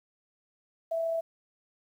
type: tone with amplitude modulation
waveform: sine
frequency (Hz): 659.3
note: E5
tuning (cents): 0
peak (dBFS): -26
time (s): 0.91-1.21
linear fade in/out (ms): 10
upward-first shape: sine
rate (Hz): 33.7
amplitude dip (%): 25
effects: 10-bit